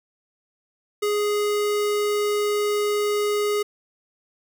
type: tone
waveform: square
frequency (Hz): 415.3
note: G#4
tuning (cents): 0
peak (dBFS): -21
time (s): 1.02-3.63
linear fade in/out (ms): 10
effects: none